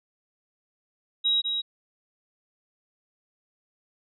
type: tone with echo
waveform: sine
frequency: 3825 Hz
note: A#7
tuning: 44 cents sharp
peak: -20 dBFS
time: 1.24-1.42 s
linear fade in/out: 20 ms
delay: 200 ms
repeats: 1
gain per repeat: -5 dB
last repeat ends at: 1.62 s
effects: none